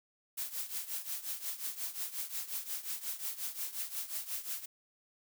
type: noise with tremolo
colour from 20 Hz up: blue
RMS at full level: -36 dBFS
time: 0.37-4.66 s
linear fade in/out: 10 ms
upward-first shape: triangle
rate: 5.6 Hz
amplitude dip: 85%
effects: none